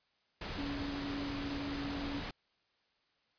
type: tone in noise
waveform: sine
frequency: 282.5 Hz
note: C#4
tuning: 33 cents sharp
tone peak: -38 dBFS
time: 0.58-2.2 s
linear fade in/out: 5 ms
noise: pink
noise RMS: -41 dBFS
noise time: 0.41-2.31 s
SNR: 0 dB
effects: white hiss -75 dBFS RMS until 3.38 s + resampled to 11025 Hz